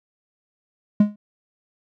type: tone with exponential decay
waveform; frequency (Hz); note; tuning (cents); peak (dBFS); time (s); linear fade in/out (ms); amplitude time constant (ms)
triangle; 207.7; G#3; 0; -6; 1-1.16; 5; 34
effects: none